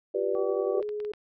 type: chord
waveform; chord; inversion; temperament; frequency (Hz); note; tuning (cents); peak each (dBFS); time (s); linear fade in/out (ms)
sine; G dominant seventh; third; just; 352.8 / 392 / 490 / 588; F4 / G4 / B4 / D5; +18 / 0 / -14 / +2; -34 / -28 / -30 / -32; 0.14-0.82; 10
type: harmonic tone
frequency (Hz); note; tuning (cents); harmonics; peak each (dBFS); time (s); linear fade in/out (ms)
381.1; G4; -49; 1 / 2 / 3; -38 / -41 / -43; 0.35-0.8; 0
type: tone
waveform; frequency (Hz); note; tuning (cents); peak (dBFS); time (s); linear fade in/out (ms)
sine; 419.1; G#4; +16; -30; 0.74-1.12; 5
type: clicks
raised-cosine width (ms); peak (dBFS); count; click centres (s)
0.3; -31; 5; 0.827 / 0.891 / 1.002 / 1.049 / 1.136
effects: none